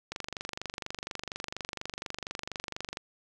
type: click train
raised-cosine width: 0.2 ms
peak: -18 dBFS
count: 70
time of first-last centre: 0.12-2.971 s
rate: 24.2 Hz
effects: none